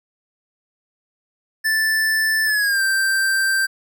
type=tone with pitch glide; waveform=square; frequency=1760 to 1568 Hz; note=A6 to G6; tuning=0 to 0 cents; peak=-17 dBFS; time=1.64-3.67 s; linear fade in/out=20 ms; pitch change=-200 cents; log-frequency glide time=2.45-2.81 s; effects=none

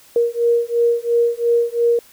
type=beating tone pair; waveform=sine; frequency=469.5 / 472.4 Hz; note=A#4 / A#4; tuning=+12 / +23 cents; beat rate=2.9 Hz; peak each=-17 dBFS; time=0.16-1.99 s; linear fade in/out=2 ms; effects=white hiss -48 dBFS RMS until 2.12 s

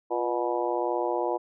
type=harmonic tone with a mistuned harmonic; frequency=122 Hz; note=B2; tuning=21 cents flat; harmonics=3 / 4 / 5 / 6 / 7 / 8; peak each=-30 / -31 / -32 / -33 / -33 / -34 dBFS; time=0.1-1.38 s; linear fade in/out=20 ms; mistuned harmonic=3; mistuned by=-72 cents; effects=none

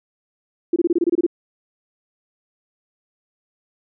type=tone bursts; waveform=sine; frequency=342.9 Hz; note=F4; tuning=32 cents flat; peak=-13 dBFS; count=10; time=0.73-1.265 s; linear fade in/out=5 ms; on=31 ms; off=25 ms; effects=none

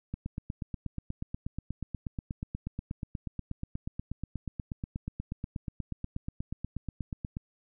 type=click train; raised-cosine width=5 ms; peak=-22 dBFS; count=61; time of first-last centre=0.14-7.369 s; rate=8.3 Hz; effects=none

